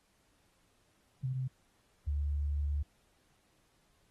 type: tone pair in turn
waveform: sine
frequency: 130 / 72.46 Hz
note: C3 / D2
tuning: -11 / -23 cents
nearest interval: minor seventh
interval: 1012 cents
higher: first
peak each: -32 / -30 dBFS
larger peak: second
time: 1.23-1.48 / 2.07-2.83 s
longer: second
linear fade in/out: 10 ms
effects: pink hiss -72 dBFS RMS until 4.1 s + AAC 32 kbps